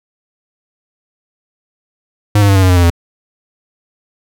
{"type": "tone with pitch steps", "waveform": "square", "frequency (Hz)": [103.83, 100.93, 98.12, 95.38, 92.72, 90.13, 87.61, 85.17], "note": ["G#2", "G#2", "G2", "G2", "F#2", "F#2", "F2", "F2"], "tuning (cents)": [0, -49, 2, -47, 4, -45, 6, -43], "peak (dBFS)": -7, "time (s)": [2.35, 2.902], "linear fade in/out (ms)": 5, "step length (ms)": 69, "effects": []}